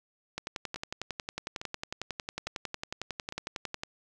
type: two click trains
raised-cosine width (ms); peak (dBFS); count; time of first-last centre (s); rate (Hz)
0.2; -21 / -17; 4 / 39; 0.76-3.324 / 0.38-3.835; 1.17 / 11
effects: none